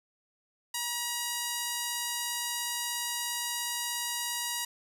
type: tone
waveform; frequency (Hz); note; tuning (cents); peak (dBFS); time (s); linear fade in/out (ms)
5% pulse; 957; A#5; +45; -19; 0.74-4.65; 5
effects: none